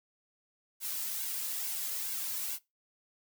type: noise with flanger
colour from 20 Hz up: blue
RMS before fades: -36 dBFS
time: 0.8-2.59 s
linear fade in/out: 50 ms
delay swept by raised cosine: 1.6 to 2.7 ms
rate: 2.3 Hz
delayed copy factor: -0.7
effects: noise-tail reverb RT60 0.2 s tail -20 dB re dry